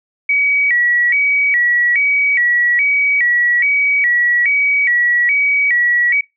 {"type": "tone with vibrato", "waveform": "sine", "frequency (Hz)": 2092, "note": "C7", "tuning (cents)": -1, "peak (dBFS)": -11, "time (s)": [0.29, 6.21], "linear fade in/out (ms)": 5, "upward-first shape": "square", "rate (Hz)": 1.2, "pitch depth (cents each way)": 140, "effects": ["noise-tail reverb RT60 0.2 s tail -20 dB re dry"]}